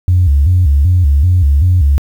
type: tone with vibrato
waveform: sine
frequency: 79.9 Hz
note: D#2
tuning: 47 cents sharp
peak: -5 dBFS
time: 0.08-1.98 s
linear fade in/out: 0 ms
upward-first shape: square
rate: 2.6 Hz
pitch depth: 210 cents each way
effects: tanh soft clip ceiling -2 dBFS + 7-bit